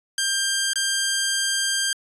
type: tone with dropouts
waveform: 10% pulse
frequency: 1590 Hz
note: G6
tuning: 24 cents sharp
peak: -12 dBFS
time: 0.18-1.93 s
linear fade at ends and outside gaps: 2 ms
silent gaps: 0.734-0.757 s
effects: resampled to 24000 Hz